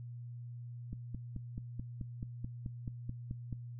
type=click train; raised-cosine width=5 ms; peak=-28 dBFS; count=13; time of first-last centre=0.93-3.527 s; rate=4.62 Hz; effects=noise-tail reverb RT60 0.4 s tail -23 dB re dry + added 120 Hz sine -43 dBFS peak until 3.79 s